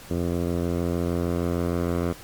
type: tone with low-pass filter sweep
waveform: 10% pulse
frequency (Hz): 86.5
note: F2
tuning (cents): -16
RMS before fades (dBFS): -25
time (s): 0.1-2.13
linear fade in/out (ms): 10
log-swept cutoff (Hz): 560 to 1300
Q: 0.72
effects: pink hiss -44 dBFS RMS until 2.23 s + MP3 96 kbps